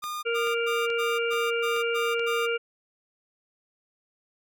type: tone bursts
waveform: 45% pulse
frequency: 1215 Hz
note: D#6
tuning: 42 cents flat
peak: -31 dBFS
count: 8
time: 0.02-2.47 s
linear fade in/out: 20 ms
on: 210 ms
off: 110 ms
type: click train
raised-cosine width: 0.2 ms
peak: -24 dBFS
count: 6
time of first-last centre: 0.04-2.195 s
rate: 2.32 Hz
type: harmonic tone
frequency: 466.2 Hz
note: A#4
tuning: in tune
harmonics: 1 / 3 / 5 / 6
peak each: -26 / -31 / -33 / -34 dBFS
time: 0.25-2.58 s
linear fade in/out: 20 ms
effects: none